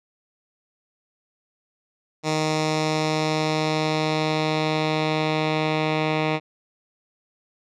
10% pulse tone with low-pass filter sweep, 155.56 Hz, D#3, in tune, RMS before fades -23 dBFS, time 2.23-6.4 s, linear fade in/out 50 ms, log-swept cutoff 6100 to 3000 Hz, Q 1.7, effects none

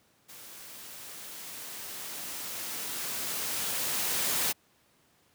white noise with level ramp, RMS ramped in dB -48 to -28 dBFS, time 0.28-4.53 s, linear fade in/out 20 ms, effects pink hiss -66 dBFS RMS until 5.34 s + high-pass 100 Hz 12 dB/octave

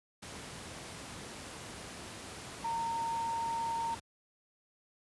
sine tone in noise, 919 Hz, A#5, 25 cents flat, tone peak -32 dBFS, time 2.64-3.95 s, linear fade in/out 10 ms, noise pink, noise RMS -45 dBFS, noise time 0.22-4 s, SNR +10 dB, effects high-pass 80 Hz 12 dB/octave + resampled to 24000 Hz

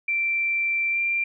sine tone with pitch glide, 2349 to 2372 Hz, D7 to D7, 0 to +17 cents, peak -21 dBFS, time 0.08-1.24 s, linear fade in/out 5 ms, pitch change +17 cents, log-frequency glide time 0.91-0.99 s, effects none

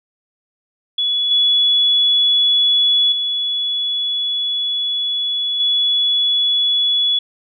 sine tone with level steps, 3400 Hz, G#7, 40 cents sharp, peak -15 / -11 / -17 / -13 dBFS, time 0.98-7.19 s, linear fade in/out 5 ms, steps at 1.31 / 3.12 / 5.6 s, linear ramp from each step 2 ms, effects none

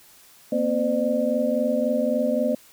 sine tone cluster, 234.7 / 258.4 / 514 / 600 Hz, A#3 / C4 / C5 / D5, +12 / -21 / -31 / +37 cents, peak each -25 / -27 / -26 / -24 dBFS, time 0.52-2.55 s, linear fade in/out 5 ms, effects white hiss -52 dBFS RMS until 2.72 s

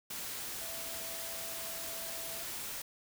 sine tone in noise, 662 Hz, E5, 7 cents sharp, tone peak -49 dBFS, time 0.61-2.43 s, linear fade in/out 5 ms, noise white, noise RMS -41 dBFS, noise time 0.1-2.82 s, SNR -11 dB, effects none

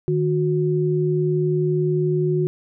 sine tone pair together, 153.3 / 364.9 Hz, D#3 / F#4, -25 / -24 cents, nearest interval octave + minor third, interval 1501 cents, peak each -20 dBFS, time 0.08-2.47 s, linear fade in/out 0 ms, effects none

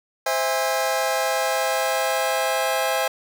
sawtooth chord, C augmented, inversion none, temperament just, 523.3 / 654.1 / 817.6 Hz, C5 / E5 / G#5, 0 / -14 / -27 cents, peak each -21 dBFS, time 0.26-3.08 s, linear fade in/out 5 ms, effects none

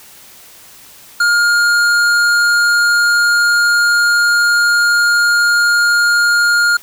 triangle tone with hard clipping, 1416 Hz, F6, 23 cents sharp, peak -11 dBFS, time 1.2-6.77 s, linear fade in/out 5 ms, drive 16 dB, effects white hiss -40 dBFS RMS until 6.82 s

